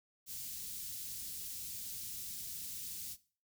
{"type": "band-stop noise", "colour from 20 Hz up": "white", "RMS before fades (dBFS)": -44, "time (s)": [0.26, 3.17], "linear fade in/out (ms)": 50, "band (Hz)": [170, 4400], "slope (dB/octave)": 12, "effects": ["noise-tail reverb RT60 0.4 s tail -18 dB re dry"]}